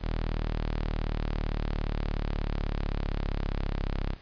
sawtooth linear sweep, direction down, 39.63 to 33.61 Hz, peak -24 dBFS, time 0-4.17 s, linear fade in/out 50 ms, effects pink hiss -54 dBFS RMS until 4.21 s + resampled to 11025 Hz

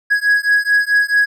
triangle beating tone pair, 1661.2 / 1665.8 Hz, G#6 / G#6, 0 / +5 cents, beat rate 4.6 Hz, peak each -13 dBFS, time 0.1-1.26 s, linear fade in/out 20 ms, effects none

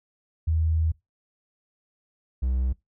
sine / triangle tone pair in turn, 80.3 / 63.73 Hz, E2 / C2, -45 / -45 cents, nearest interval major third, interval 400 cents, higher first, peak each -20 dBFS, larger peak neither, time 0.47-0.92 / 2.42-2.73 s, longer first, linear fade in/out 10 ms, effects noise-tail reverb RT60 0.2 s tail -23 dB re dry

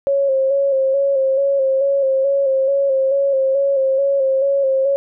sine tone with vibrato, 544 Hz, C#5, 33 cents flat, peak -13 dBFS, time 0.07-4.96 s, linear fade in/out 0 ms, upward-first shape square, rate 2.3 Hz, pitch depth 34 cents each way, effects none

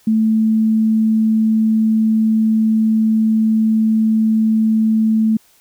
sine tone, 220 Hz, A3, in tune, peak -11 dBFS, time 0.07-5.37 s, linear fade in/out 5 ms, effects white hiss -53 dBFS RMS until 5.6 s

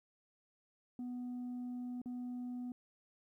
sine tone with dropouts, 246.9 Hz, B3, in tune, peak -37 dBFS, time 0.99-2.72 s, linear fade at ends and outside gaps 2 ms, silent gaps 2.017-2.058 s, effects tanh soft clip ceiling -39 dBFS + 13-bit

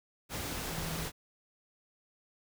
sine tone in noise, 162.2 Hz, E3, 28 cents flat, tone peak -39 dBFS, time 0.68-1.08 s, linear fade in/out 50 ms, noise pink, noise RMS -38 dBFS, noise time 0.29-1.12 s, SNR -4 dB, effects none

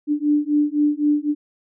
sine beating tone pair, 293.7 / 297.6 Hz, D4 / D4, 0 / +23 cents, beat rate 3.9 Hz, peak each -19 / -19 dBFS, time 0.07-1.35 s, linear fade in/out 50 ms, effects none

